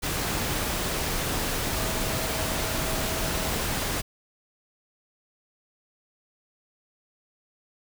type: tone in noise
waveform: sine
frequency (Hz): 644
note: E5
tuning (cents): -41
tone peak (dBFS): -37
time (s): 1.73-3.52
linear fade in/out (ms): 20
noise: pink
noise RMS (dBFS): -28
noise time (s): 0.02-4.02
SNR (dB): -12
effects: none